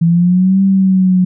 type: linear two-way sweep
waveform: sine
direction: up then down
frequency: 164.81 to 194.9 to 181.9 Hz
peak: -7 dBFS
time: 0.01-1.25 s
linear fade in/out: 10 ms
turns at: 0.62 s
effects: none